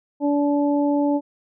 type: harmonic tone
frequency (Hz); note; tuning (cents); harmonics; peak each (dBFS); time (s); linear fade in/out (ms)
288.4; D4; -31; 1 / 2 / 3; -18 / -24 / -28; 0.2-1.21; 50
effects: none